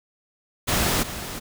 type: noise with echo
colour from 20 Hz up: pink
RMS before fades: -22 dBFS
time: 0.67-1.04 s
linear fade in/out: 20 ms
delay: 360 ms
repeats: 1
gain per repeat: -11 dB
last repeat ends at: 1.4 s
effects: none